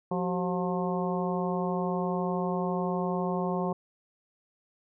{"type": "harmonic tone with a mistuned harmonic", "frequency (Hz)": 178.8, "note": "F3", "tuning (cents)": 41, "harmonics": [1, 2, 3, 4, 5, 6], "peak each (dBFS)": [-30, -33, -35, -36, -37, -38], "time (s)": [0.11, 3.73], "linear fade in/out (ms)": 5, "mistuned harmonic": 2, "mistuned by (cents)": 94, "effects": []}